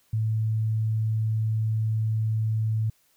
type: tone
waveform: sine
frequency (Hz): 110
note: A2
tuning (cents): 0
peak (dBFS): -22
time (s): 0.13-2.9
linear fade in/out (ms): 5
effects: white hiss -65 dBFS RMS until 3.16 s